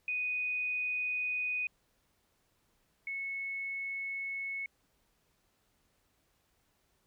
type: tone pair in turn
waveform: sine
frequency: 2487 / 2199 Hz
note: D#7 / C#7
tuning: -1 / -14 cents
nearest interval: major second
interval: 213 cents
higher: first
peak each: -31 / -35 dBFS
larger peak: first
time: 0.08-1.67 / 3.07-4.66 s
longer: neither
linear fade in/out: 2 ms
effects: pink hiss -74 dBFS RMS until 7.06 s